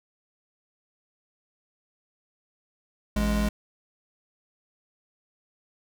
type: tone pair together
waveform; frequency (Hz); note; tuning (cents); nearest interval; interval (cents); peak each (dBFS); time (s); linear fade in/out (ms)
square; 55.45 / 207.8; A1 / G#3; +14 / +1; octave + major seventh; 2287; -26; 3.16-3.49; 5
effects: none